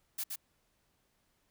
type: noise with echo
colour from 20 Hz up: blue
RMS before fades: -36 dBFS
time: 0.18-0.24 s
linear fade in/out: 10 ms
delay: 120 ms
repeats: 1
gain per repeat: -3 dB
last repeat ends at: 0.36 s
effects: pink hiss -75 dBFS RMS until 1.5 s